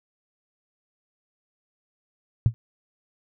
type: tone with exponential decay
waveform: sine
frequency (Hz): 114.5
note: A#2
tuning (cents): -31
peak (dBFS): -10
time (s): 2.46-2.54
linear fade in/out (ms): 0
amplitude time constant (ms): 17
effects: none